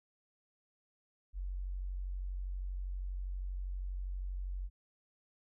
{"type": "tone", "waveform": "sine", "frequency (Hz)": 46.25, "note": "F#1", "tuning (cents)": 0, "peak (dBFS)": -36, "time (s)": [1.33, 4.7], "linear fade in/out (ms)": 50, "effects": []}